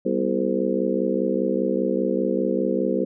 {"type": "harmonic tone with a mistuned harmonic", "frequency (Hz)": 65, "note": "C2", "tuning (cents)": -11, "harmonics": [3, 4, 5, 6, 7, 8], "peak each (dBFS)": [-27, -27, -27, -27, -27, -27], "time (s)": [0.05, 3.05], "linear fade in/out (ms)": 10, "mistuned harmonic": 4, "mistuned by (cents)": -100, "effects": []}